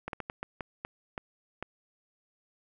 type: slowing click train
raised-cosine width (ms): 0.5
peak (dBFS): -20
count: 9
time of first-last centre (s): 0.08-1.626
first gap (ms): 52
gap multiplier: 1.36
effects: none